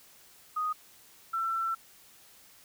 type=tone pair in turn; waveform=sine; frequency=1244.5 / 1341.4 Hz; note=D#6 / E6; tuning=0 / +30 cents; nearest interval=minor second; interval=130 cents; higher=second; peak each=-28 dBFS; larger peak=neither; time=0.56-0.73 / 1.33-1.75 s; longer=second; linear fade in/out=10 ms; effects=white hiss -57 dBFS RMS until 2.64 s